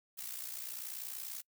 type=noise with amplitude modulation; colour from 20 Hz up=blue; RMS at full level=-40 dBFS; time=0.17-1.42 s; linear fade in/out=20 ms; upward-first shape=sine; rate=60.3 Hz; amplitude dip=70%; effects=noise-tail reverb RT60 0.1 s tail -26 dB re dry